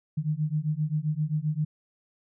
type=beating tone pair; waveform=sine; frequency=149.1 / 156.7 Hz; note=D3 / D#3; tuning=+27 / +13 cents; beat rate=7.6 Hz; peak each=-28 dBFS; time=0.17-1.65 s; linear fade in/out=10 ms; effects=none